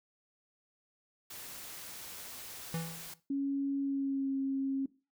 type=noise; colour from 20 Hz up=white; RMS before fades=-46 dBFS; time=1.3-3.14 s; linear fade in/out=5 ms
type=tone with exponential decay; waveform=square; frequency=164.81 Hz; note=E3; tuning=in tune; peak=-32 dBFS; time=2.74-3.2 s; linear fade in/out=2 ms; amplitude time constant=100 ms
type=tone with pitch glide; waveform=sine; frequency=277.2 to 270.6 Hz; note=C#4 to C#4; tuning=0 to -42 cents; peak=-30 dBFS; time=3.3-4.86 s; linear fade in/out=5 ms; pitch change=-42 cents; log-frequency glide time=3.8-4.33 s
effects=noise-tail reverb RT60 0.3 s tail -19 dB re dry